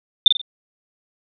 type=tone with echo; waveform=sine; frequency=3582 Hz; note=A7; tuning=30 cents sharp; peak=-3 dBFS; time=0.26-0.28 s; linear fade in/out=2 ms; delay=45 ms; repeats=3; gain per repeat=-8 dB; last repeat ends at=0.415 s; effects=none